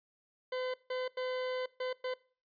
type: tone bursts at uneven times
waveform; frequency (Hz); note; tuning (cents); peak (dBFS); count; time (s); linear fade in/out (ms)
40% pulse; 509; C5; -48; -33; 5; 0.52-0.74 / 0.9-1.08 / 1.17-1.66 / 1.8-1.93 / 2.04-2.14; 5
effects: noise-tail reverb RT60 0.4 s tail -21 dB re dry + resampled to 11025 Hz